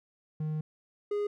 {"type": "tone pair in turn", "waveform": "triangle", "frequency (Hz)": [154.5, 412.5], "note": ["D#3", "G#4"], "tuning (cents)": [-12, -12], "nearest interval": "octave + perfect fourth", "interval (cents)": 1700, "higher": "second", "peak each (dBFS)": [-28, -26], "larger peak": "second", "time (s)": [[0.4, 0.61], [1.11, 1.27]], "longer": "first", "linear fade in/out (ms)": 5, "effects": []}